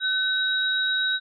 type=tone pair together; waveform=sine; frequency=1517 / 3823 Hz; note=F#6 / A#7; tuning=+43 / +43 cents; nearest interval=octave + major third; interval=1600 cents; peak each=-24 dBFS; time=0-1.2 s; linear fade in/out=50 ms; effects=none